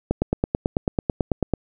click train, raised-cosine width 2 ms, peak -6 dBFS, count 14, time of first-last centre 0.11-1.537 s, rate 9.11 Hz, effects none

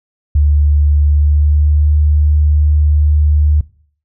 sine tone with pitch glide, 73.42 to 74.79 Hz, D2 to D2, 0 to +32 cents, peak -7 dBFS, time 0.35-3.61 s, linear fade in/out 5 ms, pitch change +32 cents, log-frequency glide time 1.05-1.87 s, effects noise-tail reverb RT60 0.5 s tail -20 dB re dry

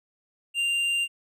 triangle tone with hard clipping, 2787 Hz, F7, 4 cents flat, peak -24 dBFS, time 0.54-1.08 s, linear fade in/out 50 ms, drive 9 dB, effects none

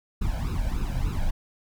brown noise with flanger, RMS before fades -26 dBFS, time 0.21-1.31 s, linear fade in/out 10 ms, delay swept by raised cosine 0.76 to 1.31 ms, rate 3.4 Hz, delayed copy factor +0.9, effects none

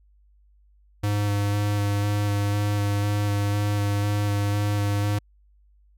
square tone with vibrato, 102.5 Hz, G#2, 22 cents flat, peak -22 dBFS, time 1.03-5.19 s, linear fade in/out 10 ms, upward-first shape square, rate 2 Hz, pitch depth 11 cents each way, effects added 50 Hz sine -55 dBFS peak until 5.97 s

